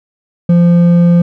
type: tone with hard clipping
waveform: sine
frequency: 172.8 Hz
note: F3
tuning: 18 cents flat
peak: -6 dBFS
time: 0.49-1.22 s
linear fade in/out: 5 ms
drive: 5 dB
effects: none